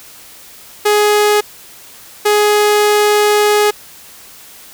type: tone bursts at uneven times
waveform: sawtooth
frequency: 417.7 Hz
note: G#4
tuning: 10 cents sharp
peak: -5 dBFS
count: 2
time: 0.85-1.41 / 2.25-3.71 s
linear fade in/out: 10 ms
effects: white hiss -38 dBFS RMS until 4.73 s